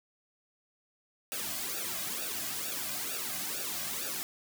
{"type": "noise with flanger", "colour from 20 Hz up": "white", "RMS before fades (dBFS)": -36, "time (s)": [1.32, 4.23], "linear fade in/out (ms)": 0, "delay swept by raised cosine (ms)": [0.95, 2.25], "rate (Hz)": 2.2, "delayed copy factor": -0.85, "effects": []}